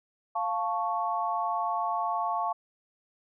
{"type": "chord", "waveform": "sine", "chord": "F augmented", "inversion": "none", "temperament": "equal", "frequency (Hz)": [698.5, 880, 1108.7], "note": ["F5", "A5", "C#6"], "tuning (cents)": [0, 0, 0], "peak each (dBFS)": -31, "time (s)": [0.35, 2.53], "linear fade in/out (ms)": 10, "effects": []}